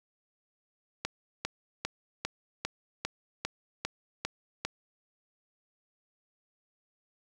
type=click train; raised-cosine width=0.2 ms; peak=-14 dBFS; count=10; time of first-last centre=1.05-4.65 s; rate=2.5 Hz; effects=none